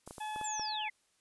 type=noise; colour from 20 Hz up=violet; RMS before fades=-48 dBFS; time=0.06-0.47 s; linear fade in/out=5 ms
type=clicks; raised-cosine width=1 ms; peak=-31 dBFS; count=6; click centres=0.076 / 0.109 / 0.182 / 0.361 / 0.413 / 0.596 s
type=harmonic tone; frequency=856 Hz; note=A5; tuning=48 cents flat; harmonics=1 / 2 / 3 / 4; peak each=-37 / -48 / -50 / -50 dBFS; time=0.2-0.89 s; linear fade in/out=10 ms
type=linear sweep; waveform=sine; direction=down; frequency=7590 to 1975.5 Hz; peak=-37 dBFS; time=0.44-0.9 s; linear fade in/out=5 ms
effects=white hiss -73 dBFS RMS until 1.2 s + resampled to 24000 Hz